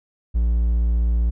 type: tone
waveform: triangle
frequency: 57.7 Hz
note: A#1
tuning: 17 cents flat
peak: -14 dBFS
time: 0.34-1.31 s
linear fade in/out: 20 ms
effects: none